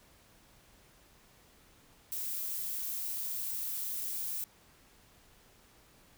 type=noise with amplitude modulation; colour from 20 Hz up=violet; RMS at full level=-35 dBFS; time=2.12-4.44 s; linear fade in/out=0 ms; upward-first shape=sine; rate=296 Hz; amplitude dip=40%; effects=pink hiss -62 dBFS RMS until 6.17 s